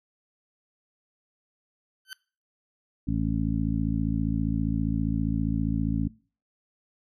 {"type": "tone with exponential growth", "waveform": "20% pulse", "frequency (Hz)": 1532, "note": "G6", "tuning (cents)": -40, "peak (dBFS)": -27, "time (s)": [2.05, 2.13], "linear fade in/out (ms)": 1, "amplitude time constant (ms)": 17}
{"type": "harmonic tone", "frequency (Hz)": 55, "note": "A1", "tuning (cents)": 0, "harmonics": [1, 2, 3, 4, 5], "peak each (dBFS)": [-30, -30, -30, -30, -30], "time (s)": [3.07, 6.08], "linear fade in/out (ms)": 10}
{"effects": ["noise-tail reverb RT60 0.4 s tail -23 dB re dry", "MP3 64 kbps"]}